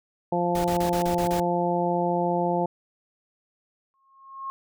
harmonic tone, 174.61 Hz, F3, in tune, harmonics 1 / 2 / 3 / 4 / 5, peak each -28 / -28 / -28 / -28 / -28 dBFS, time 0.32-2.66 s, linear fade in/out 5 ms
pink noise bursts, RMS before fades -34 dBFS, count 7, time 0.55-1.4 s, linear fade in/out 2 ms, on 94 ms, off 32 ms
sine tone with exponential growth, 1080 Hz, C#6, 45 cents flat, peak -28 dBFS, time 3.94-4.5 s, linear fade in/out 0 ms, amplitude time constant 120 ms
effects none

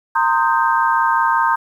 sine chord, C minor seventh, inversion third, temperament equal with one note detuned, 921.1 / 1046.5 / 1244.5 / 1568 Hz, Bb5 / C6 / Eb6 / G6, -21 / 0 / 0 / 0 cents, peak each -16 / -19 / -21 / -20 dBFS, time 0.15-1.56 s, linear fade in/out 10 ms, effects 8-bit

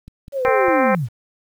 click train, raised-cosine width 5 ms, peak -25 dBFS, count 4, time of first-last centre 0.08-0.684 s, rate 4.97 Hz
sine linear sweep, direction down, 571 to 98.7 Hz, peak -19 dBFS, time 0.32-1.09 s, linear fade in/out 50 ms
harmonic tone, 261.6 Hz, C4, in tune, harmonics 2 / 3 / 4 / 5 / 6 / 7 / 8 / 9, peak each -17 / -21 / -23 / -25 / -27 / -28 / -29 / -30 dBFS, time 0.45-0.95 s, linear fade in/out 0 ms
effects 8-bit

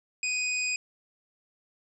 sine tone cluster, 2495 / 4951 / 7460 Hz, D#7 / D#8 / A#8, +4 / -9 / 0 cents, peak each -28 / -36 / -34 dBFS, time 0.23-0.76 s, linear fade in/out 2 ms, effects none

